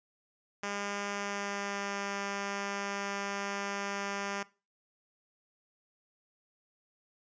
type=tone with pitch glide; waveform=5% pulse; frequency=202.2 to 199.88 Hz; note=G#3 to G3; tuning=-46 to +34 cents; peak=-23 dBFS; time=0.63-4.43 s; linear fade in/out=5 ms; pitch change=-20 cents; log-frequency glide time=1.09-1.99 s; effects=noise-tail reverb RT60 0.3 s tail -19 dB re dry + resampled to 16000 Hz